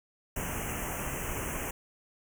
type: band-stop noise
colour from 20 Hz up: pink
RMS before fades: -35 dBFS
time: 0.36-1.71 s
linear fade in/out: 5 ms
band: 3000 to 5900 Hz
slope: 96 dB/octave
effects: none